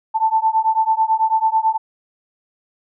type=beating tone pair; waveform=sine; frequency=880 / 889.1 Hz; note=A5 / A5; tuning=0 / +18 cents; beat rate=9.1 Hz; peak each=-17 dBFS; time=0.14-1.78 s; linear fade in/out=20 ms; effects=none